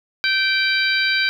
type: harmonic tone with a mistuned harmonic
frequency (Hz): 780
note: G5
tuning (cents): -9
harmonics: 2 / 3 / 4 / 5 / 6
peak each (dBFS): -20 / -21 / -28 / -24 / -25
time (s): 0.24-1.29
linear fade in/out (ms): 0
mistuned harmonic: 2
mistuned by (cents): -15
effects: 8-bit